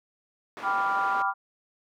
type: band-pass noise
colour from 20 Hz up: white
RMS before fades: -40 dBFS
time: 0.57-1.22 s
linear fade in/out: 0 ms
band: 250 to 1400 Hz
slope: 12 dB/octave
type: chord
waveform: sine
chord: G dominant seventh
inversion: none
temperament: equal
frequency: 784 / 987.8 / 1174.7 / 1396.9 Hz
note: G5 / B5 / D6 / F6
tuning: 0 / 0 / 0 / 0 cents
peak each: -29 dBFS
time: 0.62-1.34 s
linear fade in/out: 50 ms
effects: none